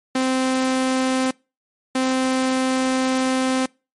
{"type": "tone pair in turn", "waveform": "sawtooth", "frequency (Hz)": [260, 260], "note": ["C4", "C4"], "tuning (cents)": [-11, -11], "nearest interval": "unison", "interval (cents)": 0, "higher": "neither", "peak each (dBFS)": -14, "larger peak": "neither", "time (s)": [[0.15, 1.31], [1.95, 3.66]], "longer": "second", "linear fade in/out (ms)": 5, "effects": ["noise-tail reverb RT60 0.3 s tail -26 dB re dry", "MP3 48 kbps"]}